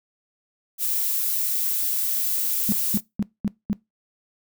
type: noise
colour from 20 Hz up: violet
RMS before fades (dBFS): -24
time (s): 0.78-3.01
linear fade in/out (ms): 50
type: tone bursts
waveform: sine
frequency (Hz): 206.7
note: G#3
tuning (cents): -8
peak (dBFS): -19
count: 5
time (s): 2.69-3.73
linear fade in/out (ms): 0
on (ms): 32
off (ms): 220
effects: noise-tail reverb RT60 0.2 s tail -22 dB re dry